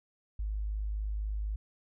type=tone; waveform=sine; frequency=52 Hz; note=G#1; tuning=3 cents sharp; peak=-31 dBFS; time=0.39-1.56 s; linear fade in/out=5 ms; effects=none